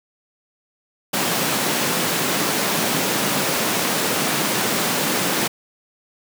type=high-pass noise; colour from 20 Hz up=pink; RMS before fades=-21 dBFS; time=1.13-5.48 s; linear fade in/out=10 ms; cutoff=160 Hz; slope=24 dB/octave; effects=none